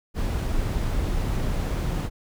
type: noise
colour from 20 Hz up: brown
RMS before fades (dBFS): -25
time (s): 0.14-2.1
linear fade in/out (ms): 50
effects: none